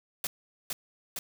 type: noise with echo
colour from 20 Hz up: white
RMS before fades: -32 dBFS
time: 0.24-0.27 s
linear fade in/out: 2 ms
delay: 460 ms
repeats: 2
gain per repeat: -2 dB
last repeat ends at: 1.19 s
effects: none